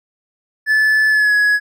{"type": "tone with pitch glide", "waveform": "triangle", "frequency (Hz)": [1736, 1678.8], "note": ["A6", "G#6"], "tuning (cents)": [-24, 18], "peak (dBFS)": -9, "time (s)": [0.66, 1.6], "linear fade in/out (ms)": 50, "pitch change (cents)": -58, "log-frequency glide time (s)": [1.09, 1.34], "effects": []}